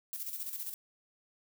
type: noise with tremolo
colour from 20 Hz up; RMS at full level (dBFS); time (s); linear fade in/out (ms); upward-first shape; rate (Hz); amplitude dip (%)
violet; -38; 0.13-0.74; 0; square; 15; 55
effects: none